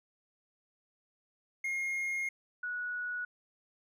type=tone pair in turn; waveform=triangle / sine; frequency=2141 / 1465.6 Hz; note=C7 / F#6; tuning=+39 / -17 cents; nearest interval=perfect fifth; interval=656 cents; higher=first; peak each=-30 / -34 dBFS; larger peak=first; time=1.64-2.29 / 2.63-3.25 s; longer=first; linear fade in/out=5 ms; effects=none